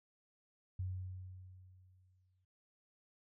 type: tone with exponential decay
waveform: sine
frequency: 92.5 Hz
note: F#2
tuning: in tune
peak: -36 dBFS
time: 0.79-2.45 s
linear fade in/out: 5 ms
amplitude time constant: 360 ms
effects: noise-tail reverb RT60 0.3 s tail -21 dB re dry